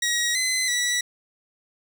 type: tone with pitch steps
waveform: 15% pulse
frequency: 1901 / 2037 / 1951 Hz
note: A#6 / C7 / B6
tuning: +33 / -47 / -22 cents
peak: -15 dBFS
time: 0.02-1.01 s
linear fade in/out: 5 ms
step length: 330 ms
effects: none